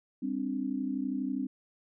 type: chord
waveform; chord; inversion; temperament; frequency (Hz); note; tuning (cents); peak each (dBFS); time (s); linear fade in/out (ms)
sine; G suspended fourth; none; equal with one note detuned; 200.5 / 261.6 / 293.7; G3 / C4 / D4; +39 / 0 / 0; -37 / -32 / -36; 0.22-1.47; 10
effects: none